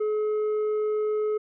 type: tone with tanh clipping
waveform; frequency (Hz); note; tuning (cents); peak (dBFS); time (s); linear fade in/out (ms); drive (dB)
triangle; 426.2; G#4; +45; -24; 0-1.38; 10; 9
effects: none